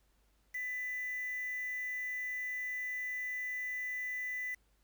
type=tone with quantisation; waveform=sine; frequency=1995 Hz; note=B6; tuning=17 cents sharp; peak=-36 dBFS; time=0.54-4.55 s; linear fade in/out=10 ms; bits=8; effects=added 50 Hz sine -70 dBFS peak until 4.83 s + pink hiss -75 dBFS RMS until 4.83 s